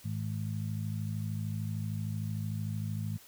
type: harmonic tone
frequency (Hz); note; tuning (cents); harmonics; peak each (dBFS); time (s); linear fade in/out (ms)
53.2; G#1; +42; 2 / 3 / 4; -34 / -38 / -41; 0.04-3.18; 20
effects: white hiss -56 dBFS RMS until 3.27 s